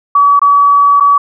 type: tone with dropouts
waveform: sine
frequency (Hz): 1140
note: C#6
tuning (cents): +48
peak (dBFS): -4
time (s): 0.15-1.18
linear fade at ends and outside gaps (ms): 5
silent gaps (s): 0.394-0.416 / 1-1.006
effects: none